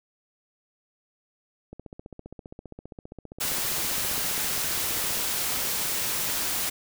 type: click train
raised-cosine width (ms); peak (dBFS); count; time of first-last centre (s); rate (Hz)
2; -27; 53; 1.73-5.174; 15.1
type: noise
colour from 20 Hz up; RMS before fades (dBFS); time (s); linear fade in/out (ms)
white; -28; 3.4-6.7; 10
effects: none